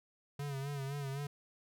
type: tone with vibrato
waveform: square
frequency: 139.6 Hz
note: C#3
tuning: 13 cents sharp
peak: -38 dBFS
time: 0.39-1.27 s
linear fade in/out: 5 ms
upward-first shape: sine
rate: 3.9 Hz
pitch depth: 63 cents each way
effects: none